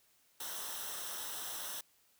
white noise with comb filter, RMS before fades -42 dBFS, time 0.4-1.81 s, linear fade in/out 5 ms, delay 0.43 ms, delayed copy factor -0.7, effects white hiss -70 dBFS RMS until 2.19 s

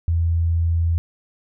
sine tone, 83.6 Hz, E2, 25 cents sharp, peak -16 dBFS, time 0.08-0.98 s, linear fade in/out 0 ms, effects none

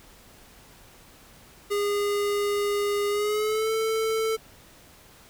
square tone with pitch glide, 408.8 to 443.2 Hz, G#4 to A4, -27 to +13 cents, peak -24 dBFS, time 1.7-4.37 s, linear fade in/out 20 ms, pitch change +140 cents, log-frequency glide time 3.09-3.71 s, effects pink hiss -52 dBFS RMS until 5.29 s

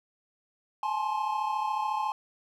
triangle tone cluster, 839 / 873 / 1053 Hz, G#5 / A5 / C6, +17 / -14 / +11 cents, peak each -30 dBFS, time 0.83-2.12 s, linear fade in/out 2 ms, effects none

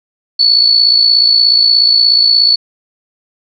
sine tone with amplitude modulation, 4435 Hz, C#8, in tune, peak -3 dBFS, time 0.39-2.56 s, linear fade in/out 10 ms, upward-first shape sine, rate 56.8 Hz, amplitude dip 60%, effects none

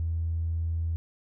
triangle tone with tanh clipping, 82.41 Hz, E2, in tune, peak -26 dBFS, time 0-0.96 s, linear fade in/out 0 ms, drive 4 dB, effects none

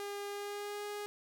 sawtooth tone with pitch glide, 405.2 to 413.2 Hz, G#4 to G#4, -43 to -9 cents, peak -35 dBFS, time 0-1.06 s, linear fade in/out 0 ms, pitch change +34 cents, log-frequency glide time 0.28-0.85 s, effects none

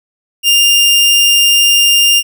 sawtooth tone, 2802 Hz, F7, 5 cents sharp, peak -3 dBFS, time 0.43-2.23 s, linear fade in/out 50 ms, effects none

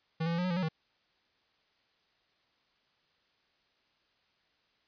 square tone with pitch steps, 161.6 / 168 / 169 / 179 / 183.7 / 171.2 / 185.9 / 159 Hz, E3 / E3 / E3 / F3 / F#3 / F3 / F#3 / D#3, -34 / +33 / +43 / +43 / -12 / -34 / +8 / +38 cents, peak -30 dBFS, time 0.2-0.688 s, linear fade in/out 10 ms, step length 61 ms, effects white hiss -72 dBFS RMS until 4.87 s + resampled to 11025 Hz

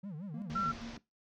triangle tone with vibrato, 174.61 Hz, F3, in tune, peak -38 dBFS, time 0.03-0.72 s, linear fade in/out 10 ms, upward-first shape sine, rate 5.7 Hz, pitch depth 290 cents each way
triangle tone with tremolo, 231.4 Hz, A#3, 13 cents flat, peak -39 dBFS, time 0.34-0.98 s, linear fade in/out 2 ms, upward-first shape square, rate 6.3 Hz, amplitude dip 60%
pink low-pass noise, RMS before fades -48 dBFS, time 0.5-0.97 s, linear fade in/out 2 ms, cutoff 6100 Hz, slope 48 dB/octave
sine tone, 1355 Hz, E6, 47 cents sharp, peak -30 dBFS, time 0.55-0.72 s, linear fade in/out 10 ms
effects noise-tail reverb RT60 0.2 s tail -19 dB re dry

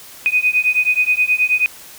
sine beating tone pair, 2490 / 2499.4 Hz, D#7 / D#7, +1 / +7 cents, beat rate 9.4 Hz, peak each -16 dBFS, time 0.26-1.66 s, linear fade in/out 0 ms, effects white hiss -39 dBFS RMS until 1.98 s

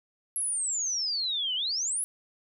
sine exponential two-way sweep, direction down then up, 11270 to 2896 to 11130 Hz, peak -27 dBFS, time 0.36-2.04 s, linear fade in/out 0 ms, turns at 1.55 s, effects none

